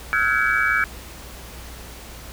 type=tone cluster; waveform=sine; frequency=1304 / 1423 / 1528 / 1665 / 2281 Hz; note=E6 / F6 / G6 / G#6 / C#7; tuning=-19 / +32 / -45 / +4 / +49 cents; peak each=-25 / -24 / -23 / -22 / -24 dBFS; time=0.13-0.84 s; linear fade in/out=0 ms; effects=added 60 Hz sine -40 dBFS peak until 2.32 s + pink hiss -40 dBFS RMS until 2.32 s